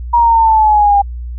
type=exponential sweep; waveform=sine; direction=down; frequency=954 to 799 Hz; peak=-6 dBFS; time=0.13-1.02 s; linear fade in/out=10 ms; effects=added 60 Hz sine -21 dBFS peak until 1.38 s